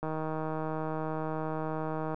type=click train; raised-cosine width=1 ms; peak=-21 dBFS; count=333; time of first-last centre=0.03-2.145 s; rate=157 Hz; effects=none